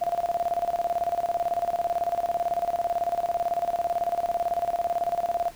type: tone with tremolo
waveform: sine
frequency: 691 Hz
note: F5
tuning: 19 cents flat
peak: -21 dBFS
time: 0.01-5.51 s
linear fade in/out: 10 ms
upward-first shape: square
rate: 18 Hz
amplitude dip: 80%
effects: pink hiss -50 dBFS RMS until 5.55 s